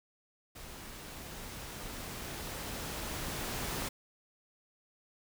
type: noise with level ramp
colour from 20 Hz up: pink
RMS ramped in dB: -48 to -36 dBFS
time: 0.55-3.89 s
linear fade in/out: 10 ms
effects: none